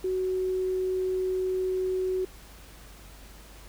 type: tone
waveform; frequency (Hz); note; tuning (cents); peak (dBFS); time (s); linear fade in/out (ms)
sine; 372.4; F#4; +11; -25; 0.04-2.25; 5
effects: added 50 Hz sine -48 dBFS peak until 3.68 s + pink hiss -51 dBFS RMS until 3.68 s